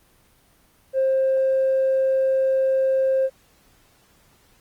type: tone with tanh clipping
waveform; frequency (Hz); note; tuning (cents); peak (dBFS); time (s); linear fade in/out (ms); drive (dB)
triangle; 530; C5; +22; -17; 0.93-3.3; 50; 5
effects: pink hiss -58 dBFS RMS until 4.6 s + Opus 24 kbps